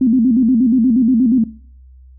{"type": "tone with vibrato", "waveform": "sine", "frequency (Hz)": 241.7, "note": "B3", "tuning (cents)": -37, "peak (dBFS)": -9, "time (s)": [0.01, 1.44], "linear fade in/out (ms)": 5, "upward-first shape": "square", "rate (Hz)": 8.4, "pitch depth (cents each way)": 130, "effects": ["noise-tail reverb RT60 0.5 s tail -19 dB re dry", "added 64 Hz sine -39 dBFS peak until 2.18 s"]}